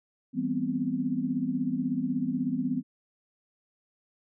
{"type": "chord", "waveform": "sine", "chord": "C major seventh", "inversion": "first", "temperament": "just", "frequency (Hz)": [163.52, 196.22, 245.3, 261.6], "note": ["E3", "G3", "B3", "C4"], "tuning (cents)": [-14, 2, -12, 0], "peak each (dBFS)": [-36, -35, -30, -30], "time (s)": [0.33, 2.83], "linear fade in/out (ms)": 50, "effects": []}